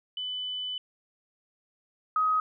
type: tone pair in turn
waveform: sine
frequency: 3000 / 1261.3 Hz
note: F#7 / D#6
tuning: +23 / +23 cents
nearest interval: octave + minor third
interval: 1500 cents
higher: first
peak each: -31 / -22 dBFS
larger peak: second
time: 0.17-0.78 / 2.16-2.4 s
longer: first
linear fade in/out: 2 ms
effects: none